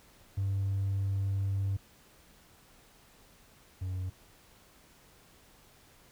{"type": "tone pair in turn", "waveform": "triangle", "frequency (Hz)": [98, 92.68], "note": ["G2", "F#2"], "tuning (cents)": [0, 3], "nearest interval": "minor second", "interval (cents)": 97, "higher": "first", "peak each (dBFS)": [-25, -30], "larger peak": "first", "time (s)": [[0.37, 1.77], [3.81, 4.1]], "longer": "first", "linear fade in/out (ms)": 10, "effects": ["tanh soft clip ceiling -24 dBFS", "pink hiss -60 dBFS RMS until 6.11 s"]}